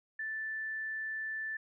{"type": "tone", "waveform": "sine", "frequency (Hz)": 1760, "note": "A6", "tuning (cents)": 0, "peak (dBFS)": -35, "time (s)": [0.19, 1.57], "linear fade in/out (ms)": 5, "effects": []}